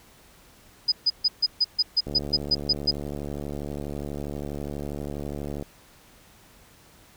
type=tone bursts; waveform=sine; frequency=4978 Hz; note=D#8; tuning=in tune; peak=-17 dBFS; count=12; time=0.88-2.912 s; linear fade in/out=10 ms; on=41 ms; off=140 ms
type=click train; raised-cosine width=2 ms; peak=-20 dBFS; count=258; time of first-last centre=2.07-5.625 s; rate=72.3 Hz
effects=pink hiss -54 dBFS RMS until 7.16 s